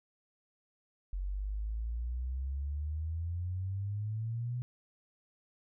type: exponential sweep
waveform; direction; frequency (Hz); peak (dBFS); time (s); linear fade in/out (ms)
sine; up; 45.64 to 124.8; -33; 1.13-4.62; 0
effects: none